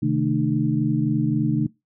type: tone cluster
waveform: sine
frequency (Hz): 130.8 / 154.5 / 222.3 / 302.1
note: C3 / D#3 / A3 / D4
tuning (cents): 0 / -12 / +18 / +49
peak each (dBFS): -24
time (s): 0.02-1.67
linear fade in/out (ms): 10
effects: noise-tail reverb RT60 0.2 s tail -22 dB re dry